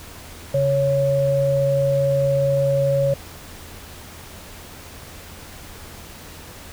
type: tone pair together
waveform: sine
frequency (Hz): 138.6 / 554.4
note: C#3 / C#5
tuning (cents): 0 / 0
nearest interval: 2 octaves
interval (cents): 2400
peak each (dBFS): -21 / -17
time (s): 0.54-3.14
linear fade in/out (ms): 5
effects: added 83 Hz sine -45 dBFS peak until 6.72 s + pink hiss -40 dBFS RMS until 6.72 s